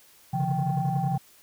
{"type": "tone cluster", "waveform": "sine", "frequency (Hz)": [133.5, 144.5, 171.4, 781], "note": ["C3", "D3", "F3", "G5"], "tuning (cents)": [35, -28, -32, -7], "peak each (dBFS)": -28, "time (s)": [0.33, 1.18], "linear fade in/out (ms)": 10, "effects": ["tanh soft clip ceiling -17 dBFS", "white hiss -56 dBFS RMS until 1.42 s"]}